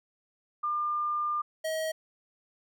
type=tone pair in turn; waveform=sine / square; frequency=1200 / 635.7 Hz; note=D6 / D#5; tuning=+37 / +37 cents; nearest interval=major seventh; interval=1100 cents; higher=first; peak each=-27 / -30 dBFS; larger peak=first; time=0.63-1.42 / 1.64-1.92 s; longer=first; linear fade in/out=10 ms; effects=none